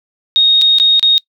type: tone with dropouts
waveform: sine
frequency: 3729 Hz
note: A#7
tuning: in tune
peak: -6 dBFS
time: 0.36-1.18 s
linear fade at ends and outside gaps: 0 ms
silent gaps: 0.614-0.619 / 0.785-0.799 / 0.995-1.028 s
effects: noise-tail reverb RT60 0.1 s tail -25 dB re dry